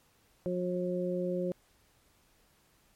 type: harmonic tone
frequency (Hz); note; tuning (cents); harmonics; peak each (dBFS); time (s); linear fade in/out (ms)
180; F#3; -47; 1 / 2 / 3; -34 / -34 / -34; 0.46-1.52; 0
effects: pink hiss -67 dBFS RMS until 2.95 s + MP3 64 kbps